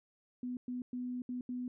sine tone bursts at uneven times, 248.5 Hz, B3, 11 cents sharp, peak -36 dBFS, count 5, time 0.43-0.57 / 0.68-0.82 / 0.93-1.22 / 1.29-1.41 / 1.49-1.68 s, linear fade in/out 2 ms, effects none

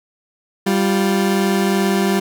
30% pulse tone pair together, 195.86 / 349.2 Hz, G3 / F4, -1 / 0 cents, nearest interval minor seventh, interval 1001 cents, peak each -13 / -18 dBFS, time 0.66-2.2 s, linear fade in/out 10 ms, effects none

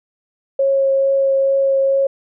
sine tone with vibrato, 544 Hz, C#5, 33 cents flat, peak -12 dBFS, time 0.59-2.07 s, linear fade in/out 5 ms, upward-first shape triangle, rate 2.3 Hz, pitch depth 10 cents each way, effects none

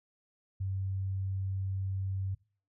sine tone, 96 Hz, G2, 36 cents flat, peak -31 dBFS, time 0.6-2.35 s, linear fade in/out 10 ms, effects noise-tail reverb RT60 0.4 s tail -22 dB re dry

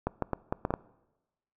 clicks, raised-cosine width 1 ms, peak -14 dBFS, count 7, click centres 0.07 / 0.223 / 0.333 / 0.525 / 0.651 / 0.706 / 0.739 s, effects noise-tail reverb RT60 1.0 s tail -21 dB re dry

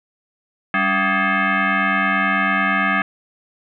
sine tone with frequency modulation, 196 Hz, G3, in tune, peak -15 dBFS, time 0.74-3.02 s, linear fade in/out 2 ms, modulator 481 Hz, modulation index 4.4, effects none

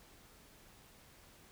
silence, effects pink hiss -61 dBFS RMS until 1.51 s

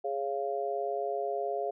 harmonic tone, 138.59 Hz, C#3, in tune, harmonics 3 / 4 / 5, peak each -34 / -36 / -33 dBFS, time 0.04-1.71 s, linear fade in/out 10 ms, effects none

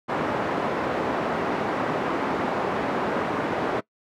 pink band-pass noise, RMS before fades -26 dBFS, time 0.08-3.81 s, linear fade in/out 20 ms, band 260 to 1300 Hz, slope 12 dB/octave, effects noise-tail reverb RT60 0.1 s tail -21 dB re dry

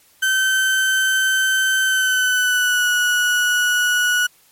35% pulse tone with pitch glide, 1541 to 1465.5 Hz, G6 to F#6, -30 to -17 cents, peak -13 dBFS, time 0.22-4.27 s, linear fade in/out 10 ms, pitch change -87 cents, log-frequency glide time 1.84-2.88 s, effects white hiss -54 dBFS RMS until 4.51 s + MP3 64 kbps

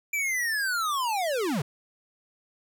square linear sweep, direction down, 2357 to 120 Hz, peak -26 dBFS, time 0.13-1.62 s, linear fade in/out 5 ms, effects none

